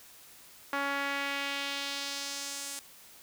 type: tone with band-pass filter sweep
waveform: sawtooth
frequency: 280 Hz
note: C#4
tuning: 18 cents sharp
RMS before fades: -35 dBFS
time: 0.73-2.79 s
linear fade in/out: 0 ms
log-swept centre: 1400 to 8600 Hz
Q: 1.4
effects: white hiss -54 dBFS RMS until 3.22 s